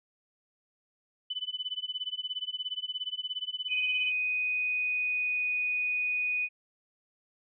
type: tone with tremolo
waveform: sine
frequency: 3000 Hz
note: F#7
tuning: 23 cents sharp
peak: -29 dBFS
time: 1.3-4.12 s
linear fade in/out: 5 ms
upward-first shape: sine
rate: 17 Hz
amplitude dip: 95%
type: tone with pitch glide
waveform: sine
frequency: 2500 to 2480 Hz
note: D#7 to D#7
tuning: +8 to -6 cents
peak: -27 dBFS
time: 3.68-6.49 s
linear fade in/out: 50 ms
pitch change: -14 cents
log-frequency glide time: 3.87-5.53 s
effects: none